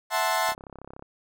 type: chord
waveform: 30% pulse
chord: F# half-diminished seventh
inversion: third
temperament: equal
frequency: 659.3 / 740 / 880 / 1046.5 Hz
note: E5 / F#5 / A5 / C6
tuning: 0 / 0 / 0 / 0 cents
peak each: -26 / -27 / -25 / -26 dBFS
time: 0.1-0.55 s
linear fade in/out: 50 ms
type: click train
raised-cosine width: 1 ms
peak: -28 dBFS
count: 19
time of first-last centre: 0.49-1.024 s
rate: 33.7 Hz
effects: none